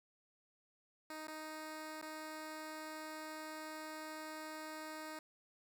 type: tone with dropouts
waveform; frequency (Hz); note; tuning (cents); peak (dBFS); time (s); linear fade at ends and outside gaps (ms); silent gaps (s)
10% pulse; 311.3; D#4; +1; -37; 1.1-5.19; 2; 1.271-1.281 / 2.015-2.025
effects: none